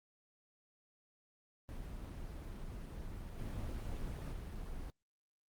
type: noise with level steps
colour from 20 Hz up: brown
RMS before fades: -45 / -41 / -44 dBFS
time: 1.69-4.9 s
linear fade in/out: 0 ms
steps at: 3.39 / 4.32 s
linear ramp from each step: 2 ms
effects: Opus 24 kbps